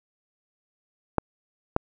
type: clicks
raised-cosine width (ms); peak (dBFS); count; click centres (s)
1; -6; 2; 1.183 / 1.764
effects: none